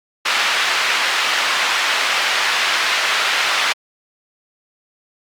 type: band-pass noise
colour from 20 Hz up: pink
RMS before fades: -18 dBFS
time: 0.25-3.73 s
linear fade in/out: 10 ms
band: 1300 to 3700 Hz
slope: 12 dB/octave
effects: Opus 48 kbps